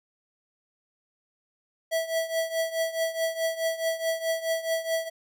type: tone with tremolo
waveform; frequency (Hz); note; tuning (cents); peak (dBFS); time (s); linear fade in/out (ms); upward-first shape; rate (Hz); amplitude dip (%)
square; 654; E5; -14; -23; 1.91-5.1; 20; triangle; 4.7; 85
effects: none